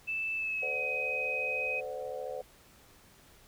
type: tone with pitch glide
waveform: sine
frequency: 2637 to 2518 Hz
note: E7 to D#7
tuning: 0 to +20 cents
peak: -31 dBFS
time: 0.07-1.81 s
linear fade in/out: 20 ms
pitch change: -80 cents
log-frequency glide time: 0.36-0.79 s
type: chord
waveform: sine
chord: D dominant seventh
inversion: second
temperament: equal with one note detuned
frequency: 440 / 513.4 / 587.3 / 740 Hz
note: A4 / C5 / D5 / F#5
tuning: 0 / -33 / 0 / 0 cents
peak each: -44 / -38 / -42 / -44 dBFS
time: 0.62-2.42 s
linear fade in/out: 10 ms
effects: pink hiss -59 dBFS RMS until 3.47 s